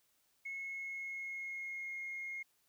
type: tone with pitch glide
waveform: sine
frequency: 2182 to 2145 Hz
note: C#7 to C7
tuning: -28 to +42 cents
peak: -39 dBFS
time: 0.45-2.43 s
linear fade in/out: 10 ms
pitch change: -30 cents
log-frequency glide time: 0.57-1.97 s
effects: tanh soft clip ceiling -36 dBFS + white hiss -75 dBFS RMS until 2.68 s